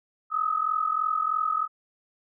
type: tone pair together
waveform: sine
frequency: 1241.9 / 1285 Hz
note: D#6 / E6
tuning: -4 / -45 cents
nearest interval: minor second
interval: 59 cents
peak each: -26 dBFS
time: 0.3-1.68 s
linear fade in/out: 50 ms
effects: none